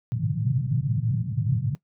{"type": "band-pass noise", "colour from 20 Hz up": "white", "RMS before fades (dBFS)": -25, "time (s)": [0.12, 1.75], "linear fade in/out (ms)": 0, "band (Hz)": [110, 150], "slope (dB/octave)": 48, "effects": ["noise-tail reverb RT60 0.1 s tail -19 dB re dry"]}